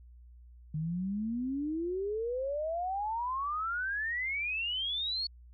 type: exponential sweep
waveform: sine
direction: up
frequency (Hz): 150.3 to 4435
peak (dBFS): -31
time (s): 0.74-5.27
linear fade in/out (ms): 5
effects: added 60 Hz sine -51 dBFS peak until 5.53 s